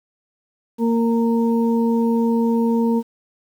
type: harmonic tone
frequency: 230.9 Hz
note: A#3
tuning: 16 cents flat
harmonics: 1 / 2 / 4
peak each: -16 / -22 / -28 dBFS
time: 0.78-3.03 s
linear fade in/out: 50 ms
effects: 8-bit